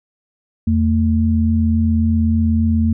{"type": "tone pair together", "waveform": "sine", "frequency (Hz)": [84.02, 224.1], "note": ["E2", "A3"], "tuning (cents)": [34, 32], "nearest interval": "octave + perfect fourth", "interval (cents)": 1698, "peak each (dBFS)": -15, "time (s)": [0.67, 2.93], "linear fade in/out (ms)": 5, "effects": []}